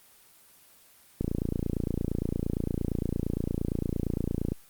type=click train; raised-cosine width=3 ms; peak=-15 dBFS; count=96; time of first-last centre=1.21-4.52 s; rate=28.7 Hz; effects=white hiss -57 dBFS RMS until 4.69 s + Opus 24 kbps